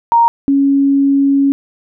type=tone pair in turn; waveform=sine; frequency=932.3 / 277.2 Hz; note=A#5 / C#4; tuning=0 / 0 cents; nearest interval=octave + major sixth; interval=2100 cents; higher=first; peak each=-6 / -8 dBFS; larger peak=first; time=0.12-0.28 / 0.48-1.52 s; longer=second; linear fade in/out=0 ms; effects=none